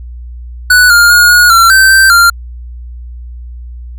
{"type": "tone with pitch steps", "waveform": "square", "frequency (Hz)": [1481, 1409, 1436, 1446, 1360, 1549, 1560, 1390], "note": ["F#6", "F6", "F6", "F#6", "F6", "G6", "G6", "F6"], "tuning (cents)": [1, 15, 48, -40, -46, -21, -9, -9], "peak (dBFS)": -3, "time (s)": [0.7, 2.3], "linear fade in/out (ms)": 5, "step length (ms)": 200, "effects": ["added 60 Hz sine -23 dBFS peak until 3.98 s"]}